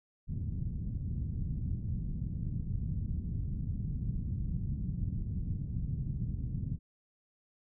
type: low-pass noise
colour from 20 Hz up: white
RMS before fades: -35 dBFS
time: 0.27-6.79 s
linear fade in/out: 50 ms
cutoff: 160 Hz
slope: 24 dB/octave
effects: none

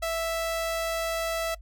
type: tone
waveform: sawtooth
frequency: 659.3 Hz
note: E5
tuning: in tune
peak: -23 dBFS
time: 0.02-1.55 s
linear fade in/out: 10 ms
effects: noise-tail reverb RT60 0.1 s tail -23 dB re dry + added 50 Hz sine -43 dBFS peak until 1.61 s

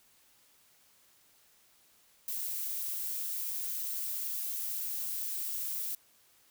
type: noise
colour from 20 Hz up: violet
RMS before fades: -36 dBFS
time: 2.28-5.95 s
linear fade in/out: 2 ms
effects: white hiss -65 dBFS RMS until 6.5 s

